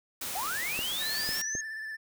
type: noise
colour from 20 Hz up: white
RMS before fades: -36 dBFS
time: 0.21-1.42 s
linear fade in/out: 5 ms
type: linear sweep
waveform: sine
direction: up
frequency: 685 to 6550 Hz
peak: -32 dBFS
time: 0.35-1.61 s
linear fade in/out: 5 ms
type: clicks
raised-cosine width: 2 ms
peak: -25 dBFS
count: 3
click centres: 0.791 / 1.291 / 1.552 s
type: tone with vibrato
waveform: triangle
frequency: 1760 Hz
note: A6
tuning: in tune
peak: -34 dBFS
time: 1-1.97 s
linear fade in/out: 20 ms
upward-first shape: square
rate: 17 Hz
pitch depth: 23 cents each way
effects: none